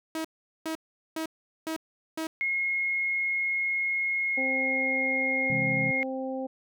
sawtooth tone bursts, 320 Hz, D#4, 49 cents sharp, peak -26 dBFS, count 5, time 0.15-2.27 s, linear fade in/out 2 ms, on 96 ms, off 410 ms
sine tone with pitch glide, 2158 to 2144 Hz, C#7 to C7, -47 to +42 cents, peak -25 dBFS, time 2.41-6.03 s, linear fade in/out 0 ms, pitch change -11 cents, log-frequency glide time 4.25-5.04 s
harmonic tone, 262.9 Hz, C4, 8 cents sharp, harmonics 1 / 2 / 3, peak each -33 / -33 / -39 dBFS, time 4.37-6.47 s, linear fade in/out 10 ms
sine chord, C augmented, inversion none, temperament just, 130.81 / 163.52 / 204.4 Hz, C3 / E3 / G#3, 0 / -14 / -27 cents, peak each -33 / -33 / -35 dBFS, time 5.5-5.91 s, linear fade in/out 2 ms
effects none

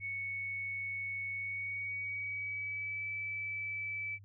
sine tone with pitch glide, 2217 to 2308 Hz, C#7 to D7, 0 to -31 cents, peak -36 dBFS, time 0-4.19 s, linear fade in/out 50 ms, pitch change +69 cents, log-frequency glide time 1.33-3.08 s, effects added 99 Hz sine -52 dBFS peak until 4.24 s

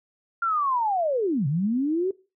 sine linear two-way sweep, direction down then up, 1400 to 130.5 to 390.7 Hz, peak -21 dBFS, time 0.42-2.11 s, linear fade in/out 5 ms, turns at 1.47 s, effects noise-tail reverb RT60 0.3 s tail -20 dB re dry

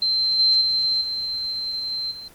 sine tone with level steps, 4115 Hz, C8, 30 cents flat, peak -18 / -14 / -18 / -24 / -34 dBFS, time 0.02-2.28 s, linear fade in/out 2 ms, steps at 0.39 / 0.61 / 1.01 / 2.11 s, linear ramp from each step 5 ms, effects pink hiss -49 dBFS RMS until 2.34 s + Opus 24 kbps

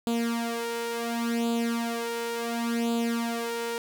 sawtooth tone with flanger, 233.1 Hz, A#3, in tune, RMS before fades -29 dBFS, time 0.07-3.78 s, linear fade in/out 0 ms, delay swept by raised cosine 0.26 to 2.26 ms, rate 0.7 Hz, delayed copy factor +0.75, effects none

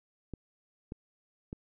clicks, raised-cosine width 3 ms, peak -26 dBFS, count 3, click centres 0.337 / 0.921 / 1.529 s, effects none

